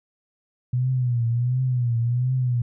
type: tone with vibrato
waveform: sine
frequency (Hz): 122.7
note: B2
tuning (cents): -11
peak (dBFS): -19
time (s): 0.73-2.62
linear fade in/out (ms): 5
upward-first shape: triangle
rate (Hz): 1.4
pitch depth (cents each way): 110
effects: none